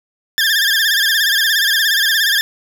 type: tone with vibrato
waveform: 20% pulse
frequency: 1698 Hz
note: G#6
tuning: 38 cents sharp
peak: -7 dBFS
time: 0.38-2.41 s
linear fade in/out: 0 ms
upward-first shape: sine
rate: 17 Hz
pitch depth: 110 cents each way
effects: none